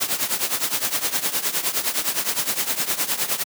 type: noise with tremolo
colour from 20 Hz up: white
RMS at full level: -20 dBFS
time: 0-3.44 s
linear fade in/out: 20 ms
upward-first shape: triangle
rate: 9.7 Hz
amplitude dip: 85%
effects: high-pass 150 Hz 12 dB/octave